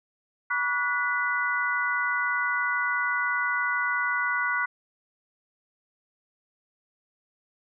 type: tone cluster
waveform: sine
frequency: 971 / 1139 / 1465 / 1992 Hz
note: B5 / C#6 / F#6 / B6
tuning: -30 / +47 / -18 / +14 cents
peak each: -34 / -31 / -26 / -30 dBFS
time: 0.5-4.66 s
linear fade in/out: 10 ms
effects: none